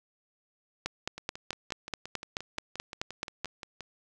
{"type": "two click trains", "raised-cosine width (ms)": 0.2, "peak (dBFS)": [-23, -14], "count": [16, 13], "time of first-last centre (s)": [[1.18, 3.807], [0.86, 3.446]], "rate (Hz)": [5.71, 4.64], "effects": []}